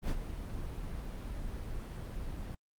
brown noise with ADSR envelope, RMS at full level -29 dBFS, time 0.02-2.55 s, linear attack 73 ms, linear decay 58 ms, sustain -10 dB, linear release 7 ms, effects Opus 24 kbps

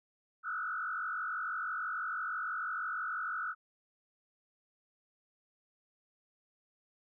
sine tone with frequency modulation, 1385 Hz, F6, 15 cents flat, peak -34 dBFS, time 0.43-3.55 s, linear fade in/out 50 ms, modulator 46.1 Hz, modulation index 2.6, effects none

